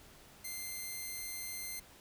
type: tone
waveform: 5% pulse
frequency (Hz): 2087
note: C7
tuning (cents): -5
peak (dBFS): -30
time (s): 0.44-1.8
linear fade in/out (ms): 10
effects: pink hiss -58 dBFS RMS until 2 s